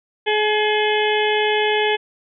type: harmonic tone with a mistuned harmonic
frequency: 424.3 Hz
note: G#4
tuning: 37 cents sharp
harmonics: 1 / 2 / 4 / 5 / 6 / 7 / 8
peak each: -19 / -22 / -25 / -26 / -27 / -27 / -28 dBFS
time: 0.26-1.97 s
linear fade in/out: 20 ms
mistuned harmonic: 7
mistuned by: +36 cents
effects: none